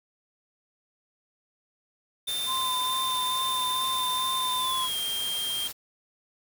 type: noise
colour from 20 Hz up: white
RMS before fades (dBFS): -37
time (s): 2.27-5.73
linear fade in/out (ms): 20
type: tone with pitch glide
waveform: square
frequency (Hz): 3591 to 3199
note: A7 to G7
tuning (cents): +35 to +34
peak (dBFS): -29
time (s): 2.27-5.68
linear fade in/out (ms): 10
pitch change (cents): -201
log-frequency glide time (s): 4.58-4.97
type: tone with vibrato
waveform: sine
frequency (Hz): 1028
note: C6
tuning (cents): -31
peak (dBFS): -28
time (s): 2.46-4.89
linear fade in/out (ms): 50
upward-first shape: sine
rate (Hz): 2.3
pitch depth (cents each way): 29
effects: none